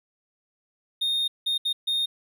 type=tone bursts at uneven times; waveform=triangle; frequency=3684 Hz; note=A#7; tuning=21 cents flat; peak=-21 dBFS; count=4; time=1.01-1.28 / 1.46-1.58 / 1.65-1.73 / 1.87-2.06 s; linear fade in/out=10 ms; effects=none